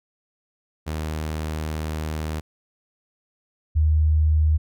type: tone pair in turn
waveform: sawtooth / sine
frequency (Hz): 77.78 / 77.41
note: D#2 / D#2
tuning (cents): 0 / -8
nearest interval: unison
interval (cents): 8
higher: first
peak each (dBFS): -22 / -15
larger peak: second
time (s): 0.86-2.41 / 3.75-4.58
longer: first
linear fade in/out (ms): 20
effects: none